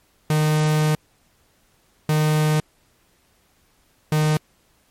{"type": "tone bursts at uneven times", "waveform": "45% pulse", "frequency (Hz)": 153.5, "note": "D#3", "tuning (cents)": -23, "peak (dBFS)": -16, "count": 3, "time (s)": [[0.3, 0.95], [2.09, 2.6], [4.12, 4.37]], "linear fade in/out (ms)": 2, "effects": ["pink hiss -61 dBFS RMS until 4.9 s", "MP3 64 kbps"]}